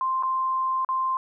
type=tone with dropouts; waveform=sine; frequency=1046.5 Hz; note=C6; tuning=in tune; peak=-22 dBFS; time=0.01-1.17 s; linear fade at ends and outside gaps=1 ms; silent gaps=0.226-0.233 / 0.848-0.889 s; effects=none